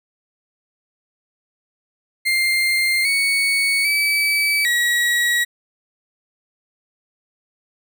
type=tone with pitch steps; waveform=35% pulse; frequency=2104 / 2225 / 2297 / 1915 Hz; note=C7 / C#7 / D7 / A#6; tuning=+9 / +6 / -39 / +46 cents; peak=-14 dBFS; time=2.25-5.45 s; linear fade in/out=20 ms; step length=800 ms; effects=none